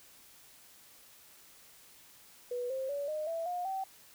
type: tone with pitch steps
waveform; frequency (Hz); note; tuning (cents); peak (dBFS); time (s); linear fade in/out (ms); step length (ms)
sine; 490 / 528.2 / 569.4 / 613.8 / 661.7 / 713.3 / 768.9; B4 / C5 / C#5 / D#5 / E5 / F5 / G5; -14 / +16 / +46 / -24 / +6 / +36 / -34; -33; 2.51-3.84; 5; 190
effects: white hiss -58 dBFS RMS until 4.14 s